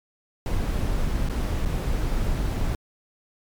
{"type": "noise with dropouts", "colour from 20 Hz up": "brown", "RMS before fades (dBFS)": -24, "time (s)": [0.46, 2.75], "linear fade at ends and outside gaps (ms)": 1, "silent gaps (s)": [[1.288, 1.297], [1.651, 1.657]], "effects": ["MP3 96 kbps"]}